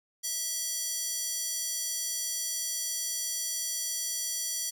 square tone with high-pass filter, 653 Hz, E5, 17 cents flat, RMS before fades -33 dBFS, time 0.23-4.71 s, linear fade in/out 20 ms, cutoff 6000 Hz, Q 1.8, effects none

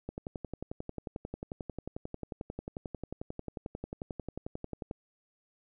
click train, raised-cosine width 2 ms, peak -24 dBFS, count 55, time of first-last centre 0.09-4.911 s, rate 11.2 Hz, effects none

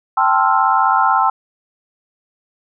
sine chord, A minor seventh, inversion third, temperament equal, 784 / 880 / 1046.5 / 1318.5 Hz, G5 / A5 / C6 / E6, 0 / 0 / 0 / 0 cents, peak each -17 dBFS, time 0.17-1.3 s, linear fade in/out 5 ms
sine tone with tremolo, 1396.9 Hz, F6, in tune, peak -20 dBFS, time 0.19-1.2 s, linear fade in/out 20 ms, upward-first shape triangle, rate 1.5 Hz, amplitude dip 40%
effects none

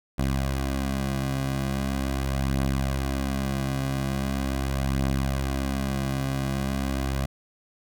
15% pulse beating tone pair, 66.9 / 67.31 Hz, C2 / C2, +39 / +50 cents, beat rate 0.41 Hz, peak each -26 / -19 dBFS, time 0.18-7.26 s, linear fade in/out 10 ms, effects none

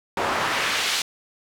pink noise with band-pass filter sweep, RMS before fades -24 dBFS, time 0.17-1.02 s, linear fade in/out 2 ms, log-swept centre 760 to 4300 Hz, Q 0.92, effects none

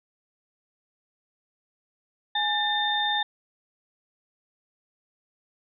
sine tone cluster, 833 / 1785 / 3618 Hz, G#5 / A6 / A7, +5 / +24 / +48 cents, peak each -27 / -29 / -26 dBFS, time 2.35-3.23 s, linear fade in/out 5 ms, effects none

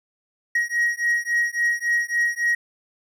triangle beating tone pair, 1891 / 1894.6 Hz, A#6 / A#6, +24 / +28 cents, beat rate 3.6 Hz, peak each -21 dBFS, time 0.55-2.55 s, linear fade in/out 5 ms, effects none

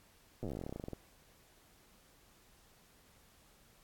slowing click train, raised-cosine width 2 ms, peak -28 dBFS, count 23, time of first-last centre 0.43-0.933 s, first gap 8 ms, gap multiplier 1.09, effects pink hiss -65 dBFS RMS until 3.83 s + AAC 64 kbps

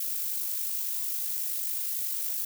violet noise with amplitude modulation, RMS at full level -30 dBFS, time 0-2.45 s, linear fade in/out 5 ms, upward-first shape sine, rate 50.9 Hz, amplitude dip 30%, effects none

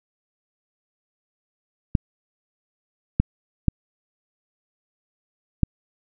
clicks, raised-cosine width 5 ms, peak -4 dBFS, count 4, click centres 1.952 / 3.2 / 3.683 / 5.633 s, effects none

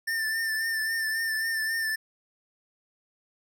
square tone with vibrato, 1786 Hz, A6, 25 cents sharp, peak -27 dBFS, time 0.07-1.96 s, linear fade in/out 10 ms, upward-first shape triangle, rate 3.7 Hz, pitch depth 41 cents each way, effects none

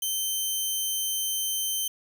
10% pulse tone, 3100 Hz, G7, 20 cents flat, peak -18 dBFS, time 0.02-1.88 s, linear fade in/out 5 ms, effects 9-bit

